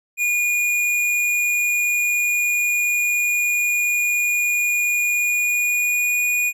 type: tone with pitch glide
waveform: square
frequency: 2439 to 2455 Hz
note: D#7 to D#7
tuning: -35 to -24 cents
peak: -18 dBFS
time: 0.17-6.53 s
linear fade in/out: 50 ms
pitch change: +11 cents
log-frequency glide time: 5.13-6.22 s
effects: none